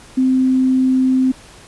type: tone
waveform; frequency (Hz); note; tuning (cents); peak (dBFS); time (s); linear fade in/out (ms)
sine; 259.6; C4; -13; -11; 0.17-1.32; 10
effects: pink hiss -42 dBFS RMS until 1.67 s + resampled to 24000 Hz